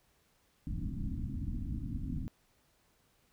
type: low-pass noise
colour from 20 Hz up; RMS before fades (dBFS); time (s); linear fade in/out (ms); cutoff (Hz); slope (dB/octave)
pink; -37; 0.67-2.28; 0; 300; 96
effects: pink hiss -71 dBFS RMS until 3.32 s